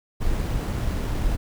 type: noise with sample-and-hold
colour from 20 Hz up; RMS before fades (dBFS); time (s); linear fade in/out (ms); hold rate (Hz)
brown; -24; 0.2-1.37; 20; 8820
effects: none